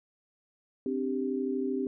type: chord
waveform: sine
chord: C suspended second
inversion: none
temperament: just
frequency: 261.6 / 294.3 / 392.4 Hz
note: C4 / D4 / G4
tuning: 0 / +4 / +2 cents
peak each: -31 / -36 / -32 dBFS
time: 0.86-1.87 s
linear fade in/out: 2 ms
effects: none